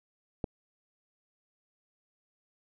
click, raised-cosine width 2 ms, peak -18 dBFS, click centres 0.442 s, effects none

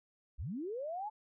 sine linear sweep, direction up, 40.66 to 877 Hz, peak -37 dBFS, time 0.38-1.1 s, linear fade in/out 20 ms, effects none

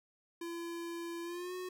square tone with pitch glide, 339.2 to 365.7 Hz, E4 to F#4, +50 to -20 cents, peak -40 dBFS, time 0.41-1.69 s, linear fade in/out 5 ms, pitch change +130 cents, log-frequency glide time 1.23-1.54 s, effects none

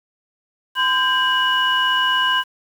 sine tone cluster, 1022 / 1589 / 2929 Hz, C6 / G6 / F#7, -41 / +23 / -18 cents, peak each -19 dBFS, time 0.75-2.44 s, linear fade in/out 50 ms, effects tanh soft clip ceiling -7 dBFS + 7-bit

